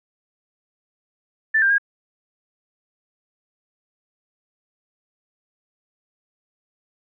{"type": "tone with pitch steps", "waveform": "sine", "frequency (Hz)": [1764, 1589, 1629], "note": ["A6", "G6", "G#6"], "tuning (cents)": [4, 23, -34], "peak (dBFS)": -14, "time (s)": [1.54, 1.783], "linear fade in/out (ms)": 10, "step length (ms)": 81, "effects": []}